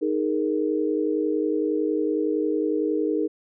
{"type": "chord", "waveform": "sine", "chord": "D# suspended fourth", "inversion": "none", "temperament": "equal", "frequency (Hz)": [311.1, 415.3, 466.2], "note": ["D#4", "G#4", "A#4"], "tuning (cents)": [0, 0, 0], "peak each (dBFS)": [-24, -26, -27], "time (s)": [0.01, 3.28], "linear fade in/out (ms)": 20, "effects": []}